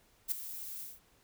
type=noise with ADSR envelope; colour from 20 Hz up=violet; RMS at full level=-29 dBFS; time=0.28-1 s; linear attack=37 ms; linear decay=5 ms; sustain=-14 dB; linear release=180 ms; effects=pink hiss -67 dBFS RMS until 1.23 s